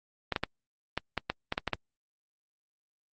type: clicks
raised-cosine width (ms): 0.3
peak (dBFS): -12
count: 10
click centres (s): 0.323 / 0.362 / 0.436 / 0.976 / 1.177 / 1.3 / 1.524 / 1.579 / 1.677 / 1.733
effects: Opus 32 kbps